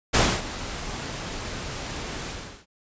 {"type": "noise with ADSR envelope", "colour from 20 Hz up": "pink", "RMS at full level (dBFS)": -17, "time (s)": [0.13, 2.66], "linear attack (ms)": 21, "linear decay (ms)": 260, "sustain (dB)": -16, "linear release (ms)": 400, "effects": ["resampled to 16000 Hz"]}